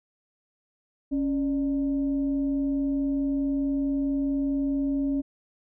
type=tone with frequency modulation; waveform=sine; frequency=277.2 Hz; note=C#4; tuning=in tune; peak=-23 dBFS; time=1.11-5.22 s; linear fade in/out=20 ms; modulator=321 Hz; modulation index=0.31; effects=none